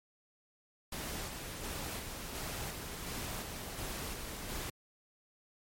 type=noise with tremolo; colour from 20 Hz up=pink; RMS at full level=-40 dBFS; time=0.92-4.7 s; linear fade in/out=5 ms; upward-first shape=square; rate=1.4 Hz; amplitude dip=30%; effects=MP3 64 kbps